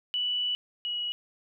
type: tone pair in turn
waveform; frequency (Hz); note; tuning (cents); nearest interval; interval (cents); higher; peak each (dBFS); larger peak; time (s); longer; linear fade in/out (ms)
sine; 2960 / 2916; F#7 / F#7; 0 / -26; unison; 26; first; -26 / -29; first; 0.14-0.55 / 0.85-1.12; first; 0
effects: none